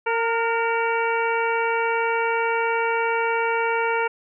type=harmonic tone with a mistuned harmonic; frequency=458.3 Hz; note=A#4; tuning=29 cents flat; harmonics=1 / 2 / 3 / 4 / 5 / 6; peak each=-24 / -24 / -27 / -33 / -29 / -34 dBFS; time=0.06-4.08 s; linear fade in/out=10 ms; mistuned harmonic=3; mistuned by=+42 cents; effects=none